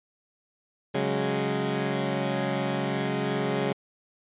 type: chord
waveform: 15% pulse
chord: C# suspended fourth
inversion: none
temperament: equal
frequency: 138.59 / 185 / 207.7 Hz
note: C#3 / F#3 / G#3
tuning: 0 / 0 / 0 cents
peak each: -23 / -24 / -24 dBFS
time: 0.94-3.73 s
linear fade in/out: 10 ms
effects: resampled to 8000 Hz